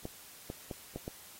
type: clicks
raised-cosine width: 2 ms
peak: -25 dBFS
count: 5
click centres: 0.054 / 0.501 / 0.712 / 0.96 / 1.079 s
effects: white hiss -53 dBFS RMS until 1.39 s + AAC 48 kbps